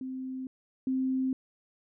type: tone pair in turn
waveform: sine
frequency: 260.2 / 261.3 Hz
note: C4 / C4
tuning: -9 / -2 cents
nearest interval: unison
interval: 7 cents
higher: second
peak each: -34 / -26 dBFS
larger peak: second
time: 0.01-0.47 / 0.87-1.33 s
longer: neither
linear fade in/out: 2 ms
effects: none